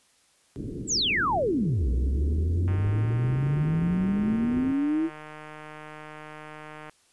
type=low-pass noise; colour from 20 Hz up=white; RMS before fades=-35 dBFS; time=0.56-4.72 s; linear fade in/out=0 ms; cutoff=400 Hz; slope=48 dB/octave
type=exponential two-way sweep; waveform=sine; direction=down then up; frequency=8040 to 60 to 332.3 Hz; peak=-22 dBFS; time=0.87-5.1 s; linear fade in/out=50 ms; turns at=1.88 s
type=click train; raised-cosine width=0.5 ms; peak=-27 dBFS; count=646; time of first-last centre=2.68-6.896 s; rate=153 Hz
effects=white hiss -63 dBFS RMS until 7.12 s + resampled to 24000 Hz